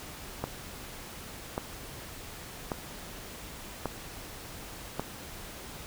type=click train; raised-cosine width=1 ms; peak=-16 dBFS; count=5; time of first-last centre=0.44-4.996 s; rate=0.878 Hz; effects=pink hiss -44 dBFS RMS until 5.86 s